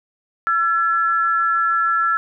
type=tone pair together; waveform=sine; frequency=1346.8 / 1700 Hz; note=E6 / G#6; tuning=+37 / +40 cents; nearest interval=major third; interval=403 cents; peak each=-16 / -22 dBFS; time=0.47-2.17 s; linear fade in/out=0 ms; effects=none